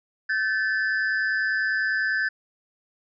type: ring-modulated tone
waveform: triangle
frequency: 1640 Hz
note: G#6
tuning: 22 cents flat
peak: -17 dBFS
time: 0.29-2.29 s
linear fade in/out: 10 ms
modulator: 105 Hz
effects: resampled to 16000 Hz